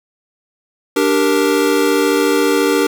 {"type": "chord", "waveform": "square", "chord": "G minor", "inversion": "second", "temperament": "equal", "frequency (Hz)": [293.7, 392, 466.2], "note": ["D4", "G4", "Bb4"], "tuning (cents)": [0, 0, 0], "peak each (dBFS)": -17, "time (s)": [0.96, 2.87], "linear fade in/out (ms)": 5, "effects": []}